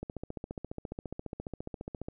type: click train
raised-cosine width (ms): 2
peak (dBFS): -24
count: 31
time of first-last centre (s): 0.03-2.085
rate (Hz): 14.6
effects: none